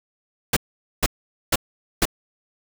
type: noise bursts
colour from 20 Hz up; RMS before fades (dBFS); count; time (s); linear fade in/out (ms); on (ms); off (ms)
pink; -18; 4; 0.53-2.054; 5; 36; 460
effects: none